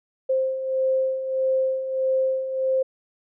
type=beating tone pair; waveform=sine; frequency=524 / 525.6 Hz; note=C5 / C5; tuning=+2 / +8 cents; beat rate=1.6 Hz; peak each=-28 / -21 dBFS; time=0.29-2.83 s; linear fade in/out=10 ms; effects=none